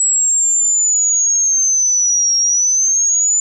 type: linear two-way sweep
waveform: sine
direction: down then up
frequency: 7780 to 5588 to 7060 Hz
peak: -11 dBFS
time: 0-3.4 s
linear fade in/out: 2 ms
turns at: 2.37 s
effects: none

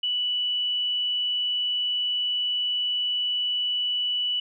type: tone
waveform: sine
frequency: 2960 Hz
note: F#7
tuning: in tune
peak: -23 dBFS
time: 0.03-4.4 s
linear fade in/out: 5 ms
effects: none

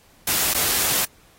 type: noise with dropouts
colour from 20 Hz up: white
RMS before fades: -21 dBFS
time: 0.27-1.05 s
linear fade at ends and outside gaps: 5 ms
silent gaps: 0.534-0.545 s
effects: pink hiss -55 dBFS RMS until 1.38 s + AAC 48 kbps

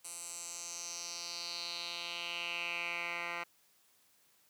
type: tone with band-pass filter sweep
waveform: 10% pulse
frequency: 172 Hz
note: F3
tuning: 26 cents flat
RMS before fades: -41 dBFS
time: 0.04-3.44 s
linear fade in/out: 10 ms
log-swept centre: 9000 to 1800 Hz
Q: 3.7
effects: white hiss -69 dBFS RMS until 4.49 s + high-pass 80 Hz 12 dB/octave

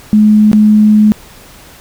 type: tone with dropouts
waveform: sine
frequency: 212.5 Hz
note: G#3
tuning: 40 cents sharp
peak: -3 dBFS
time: 0.13-1.12 s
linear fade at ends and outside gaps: 0 ms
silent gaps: 0.516-0.531 s
effects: pink hiss -37 dBFS RMS until 1.8 s

